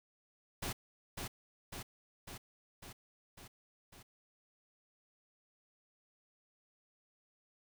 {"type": "noise with echo", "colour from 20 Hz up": "pink", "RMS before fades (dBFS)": -39, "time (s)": [0.62, 0.73], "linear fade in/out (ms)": 10, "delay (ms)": 550, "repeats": 6, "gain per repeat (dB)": -3, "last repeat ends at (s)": 4.03, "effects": []}